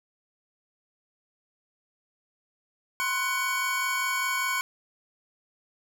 square tone cluster, 1016 / 1061 / 1483 / 2250 Hz, B5 / C6 / F#6 / C#7, +49 / +24 / +4 / +25 cents, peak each -37 / -32 / -32 / -30 dBFS, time 3-4.61 s, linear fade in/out 0 ms, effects none

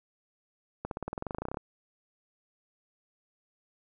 accelerating click train, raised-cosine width 1 ms, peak -20 dBFS, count 18, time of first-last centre 0.85-1.572 s, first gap 62 ms, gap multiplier 0.95, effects none

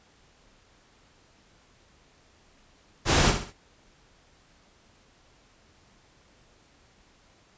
pink noise with echo, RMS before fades -21 dBFS, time 3.05-3.34 s, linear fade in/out 50 ms, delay 65 ms, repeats 3, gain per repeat -8 dB, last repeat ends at 3.535 s, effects pink hiss -60 dBFS RMS until 7.57 s + resampled to 16000 Hz

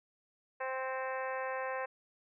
harmonic tone with a mistuned harmonic, 261.6 Hz, C4, in tune, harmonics 2 / 3 / 4 / 5 / 6 / 7 / 8 / 9 / 10, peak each -38 / -42 / -41 / -51 / -45 / -44 / -53 / -53 / -51 dBFS, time 0.6-1.86 s, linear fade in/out 10 ms, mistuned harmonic 9, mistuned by -39 cents, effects none

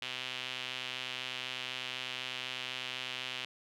sawtooth tone with band-pass filter, 128 Hz, C3, 38 cents flat, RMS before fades -40 dBFS, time 0.02-3.45 s, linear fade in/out 2 ms, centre 3000 Hz, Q 3.1, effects none

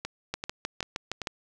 two click trains, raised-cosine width 0.2 ms, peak -16 / -13 dBFS, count 4 / 7, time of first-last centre 0.05-1.217 / 0.34-1.272 s, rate 2.57 / 6.44 Hz, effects none

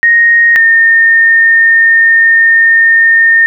sine tone pair in turn, 1864.7 / 1826.3 Hz, A#6 / A#6, 0 / -36 cents, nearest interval unison, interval 36 cents, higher first, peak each -3 dBFS, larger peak neither, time 0.03-0.56 / 0.56-3.46 s, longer second, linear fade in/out 0 ms, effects none

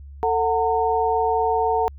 sine tone cluster, 447 / 738 / 912 Hz, A4 / F#5 / A#5, +27 / -5 / -38 cents, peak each -22 dBFS, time 0.23-1.88 s, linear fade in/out 0 ms, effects added 70 Hz sine -37 dBFS peak until 1.98 s

